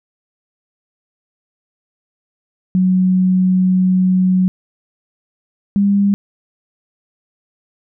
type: tone pair in turn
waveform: sine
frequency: 185 / 200.4 Hz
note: F#3 / G3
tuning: 0 / +38 cents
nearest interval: minor second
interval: 138 cents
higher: second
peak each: -10 dBFS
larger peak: neither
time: 2.75-4.48 / 5.76-6.14 s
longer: first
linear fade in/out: 0 ms
effects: none